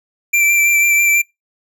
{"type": "tone with vibrato", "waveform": "square", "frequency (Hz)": 2349, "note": "D7", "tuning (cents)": 0, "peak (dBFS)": -11, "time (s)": [0.33, 1.22], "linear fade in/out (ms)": 10, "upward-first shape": "sine", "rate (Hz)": 6.1, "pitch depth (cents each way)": 18, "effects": ["noise-tail reverb RT60 0.2 s tail -26 dB re dry"]}